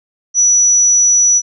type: tone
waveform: sine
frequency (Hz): 5900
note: F#8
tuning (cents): -6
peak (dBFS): -7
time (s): 0.34-1.42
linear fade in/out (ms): 50
effects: none